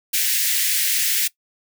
white high-pass noise, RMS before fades -20 dBFS, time 0.13-1.28 s, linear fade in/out 10 ms, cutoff 1700 Hz, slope 48 dB/octave, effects noise-tail reverb RT60 0.1 s tail -20 dB re dry

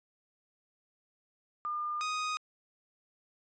sine / sawtooth tone pair in turn, 1206 / 1246.4 Hz, D6 / D#6, +46 / +3 cents, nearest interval minor second, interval 57 cents, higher second, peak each -32 / -28 dBFS, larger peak second, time 1.65-2.01 / 2.01-2.37 s, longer neither, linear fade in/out 0 ms, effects resampled to 16000 Hz

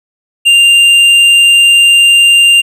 sine tone with hard clipping, 2791 Hz, F7, 2 cents flat, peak -4 dBFS, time 0.45-2.62 s, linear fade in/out 20 ms, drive 6 dB, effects none

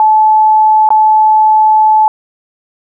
sine tone with dropouts, 865 Hz, A5, 30 cents flat, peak -4 dBFS, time 0-2.08 s, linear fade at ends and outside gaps 1 ms, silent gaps 0.89-0.904 s, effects none

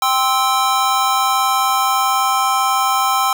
square chord, C major, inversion second, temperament just, 784.9 / 1046.5 / 1308.1 Hz, G5 / C6 / E6, +2 / 0 / -14 cents, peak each -19 dBFS, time 0.02-3.33 s, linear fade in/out 2 ms, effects none

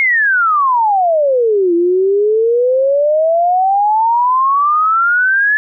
sine exponential two-way sweep, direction down then up, 2184 to 337.3 to 1732 Hz, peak -9 dBFS, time 0-5.57 s, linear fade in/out 0 ms, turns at 1.74 s, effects none

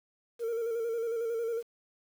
sine tone with vibrato, 460.6 Hz, A#4, 21 cents flat, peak -27 dBFS, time 0.39-1.63 s, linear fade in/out 50 ms, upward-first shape square, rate 11 Hz, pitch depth 38 cents each way, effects tanh soft clip ceiling -29 dBFS + 9-bit

